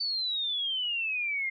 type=exponential sweep; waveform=sine; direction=down; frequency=4569 to 2093 Hz; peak=-28 dBFS; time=0-1.5 s; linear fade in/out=10 ms; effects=none